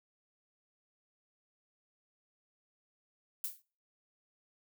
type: noise with exponential decay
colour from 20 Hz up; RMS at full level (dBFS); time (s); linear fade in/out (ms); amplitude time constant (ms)
violet; -33; 3.44-3.62; 2; 39
effects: noise-tail reverb RT60 0.4 s tail -24 dB re dry